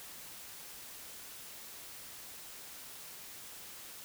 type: silence
effects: white hiss -49 dBFS RMS until 4.04 s